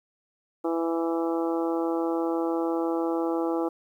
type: harmonic tone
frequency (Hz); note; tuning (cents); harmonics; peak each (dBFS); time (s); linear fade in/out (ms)
166; E3; +12; 2 / 3 / 4 / 5 / 6 / 7 / 8; -26 / -30 / -36 / -34 / -42 / -39 / -42; 0.64-3.69; 10
effects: 10-bit